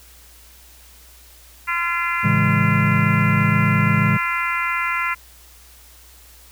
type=harmonic tone; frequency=343 Hz; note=F4; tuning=31 cents flat; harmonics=3 / 4 / 5 / 6 / 7 / 8; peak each=-26 / -24 / -30 / -24 / -28 / -33 dBFS; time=1.67-5.15 s; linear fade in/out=20 ms
type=chord; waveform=triangle; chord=A major seventh; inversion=none; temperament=equal with one note detuned; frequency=110 / 138.59 / 164.81 / 206.7 Hz; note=A2 / C#3 / E3 / G#3; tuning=0 / 0 / 0 / -8 cents; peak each=-19 dBFS; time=2.23-4.18 s; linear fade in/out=20 ms
effects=added 60 Hz sine -48 dBFS peak until 6.51 s + white hiss -48 dBFS RMS until 6.51 s